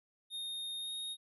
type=tone with pitch glide; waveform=square; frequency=3692 to 3726 Hz; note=A#7 to A#7; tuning=-17 to -2 cents; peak=-39 dBFS; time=0.3-1.17 s; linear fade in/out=50 ms; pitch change=+15 cents; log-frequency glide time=0.8-0.91 s; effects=none